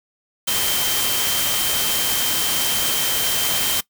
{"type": "tone in noise", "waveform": "sine", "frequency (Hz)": 3136, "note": "G7", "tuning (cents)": 0, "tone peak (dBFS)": -25, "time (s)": [0.47, 3.81], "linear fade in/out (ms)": 10, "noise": "white", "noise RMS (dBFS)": -21, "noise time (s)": [0.47, 3.81], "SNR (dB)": -7, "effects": ["noise-tail reverb RT60 0.1 s tail -20 dB re dry"]}